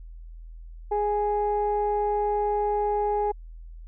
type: tone pair together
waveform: sine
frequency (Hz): 415.3 / 830.6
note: G#4 / G#5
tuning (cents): 0 / 0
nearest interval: octave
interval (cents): 1200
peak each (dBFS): -24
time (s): 0.91-3.32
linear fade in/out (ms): 10
effects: tanh soft clip ceiling -16 dBFS + added 41 Hz sine -39 dBFS peak until 3.87 s